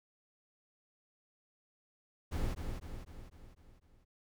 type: noise with echo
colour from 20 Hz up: brown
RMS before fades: -34 dBFS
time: 2.31-2.55 s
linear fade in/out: 20 ms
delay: 250 ms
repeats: 6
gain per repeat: -5 dB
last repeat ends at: 4.05 s
effects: none